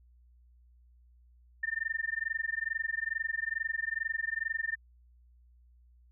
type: tone with amplitude modulation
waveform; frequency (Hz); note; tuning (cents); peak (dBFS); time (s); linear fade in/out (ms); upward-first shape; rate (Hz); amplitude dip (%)
sine; 1800; A6; +39; -27; 1.63-4.76; 5; sine; 22.3; 100
effects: added 60 Hz sine -58 dBFS peak until 6.11 s